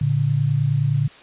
sine tone pair together, 114.2 / 143.88 Hz, A#2 / D3, -35 / -35 cents, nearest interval major third, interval 400 cents, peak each -21 / -18 dBFS, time 0.01-1.08 s, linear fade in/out 5 ms, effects white hiss -45 dBFS RMS until 1.22 s + resampled to 8000 Hz

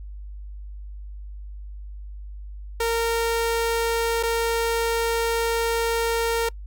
sawtooth tone with dropouts, 460.9 Hz, A#4, 20 cents flat, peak -17 dBFS, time 2.8-6.49 s, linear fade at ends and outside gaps 5 ms, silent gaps 4.229-4.233 s, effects noise-tail reverb RT60 0.1 s tail -25 dB re dry + added 50 Hz sine -34 dBFS peak until 6.66 s

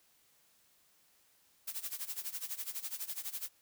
blue noise with tremolo, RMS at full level -38 dBFS, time 1.67-3.49 s, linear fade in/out 10 ms, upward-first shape sine, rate 12 Hz, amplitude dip 85%, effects white hiss -69 dBFS RMS until 3.61 s

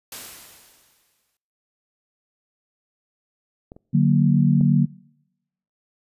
white noise with exponential decay, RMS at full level -34 dBFS, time 0.12-1.37 s, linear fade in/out 2 ms, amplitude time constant 270 ms
clicks, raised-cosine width 2 ms, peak -26 / -32 / -22 dBFS, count 3, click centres 3.719 / 3.765 / 4.61 s
sine chord, D augmented, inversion none, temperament equal, 146.83 / 185 / 233.1 Hz, D3 / F#3 / A#3, 0 / 0 / 0 cents, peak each -17 / -19 / -20 dBFS, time 3.93-4.86 s, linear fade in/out 20 ms
effects noise-tail reverb RT60 0.9 s tail -25 dB re dry + resampled to 32000 Hz

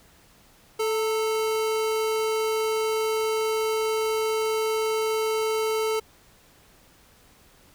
square tone pair together, 437.6 / 907.1 Hz, A4 / A#5, -9 / -47 cents, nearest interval octave + minor second, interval 1262 cents, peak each -24 / -34 dBFS, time 0.79-6 s, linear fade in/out 10 ms, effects pink hiss -56 dBFS RMS until 7.74 s

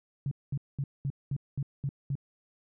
sine tone bursts, 138.59 Hz, C#3, in tune, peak -28 dBFS, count 8, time 0.26-2.154 s, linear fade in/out 2 ms, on 53 ms, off 210 ms, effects none

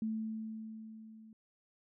sine tone with level ramp, 220 Hz, A3, in tune, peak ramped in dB -32 to -53 dBFS, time 0.02-1.33 s, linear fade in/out 2 ms, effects none

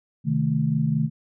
sine chord, A diminished, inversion first, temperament equal, 130.81 / 155.56 / 220 Hz, C3 / Eb3 / A3, 0 / 0 / 0 cents, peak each -26 / -22 / -25 dBFS, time 0.24-1.1 s, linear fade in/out 50 ms, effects none

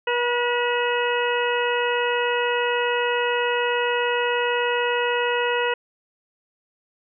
harmonic tone with a mistuned harmonic, 483.4 Hz, B4, 37 cents flat, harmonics 1 / 2 / 3 / 4 / 5 / 6, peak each -23 / -26 / -28 / -29 / -30 / -31 dBFS, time 0.07-5.74 s, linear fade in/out 5 ms, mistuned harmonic 5, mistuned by +100 cents, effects none

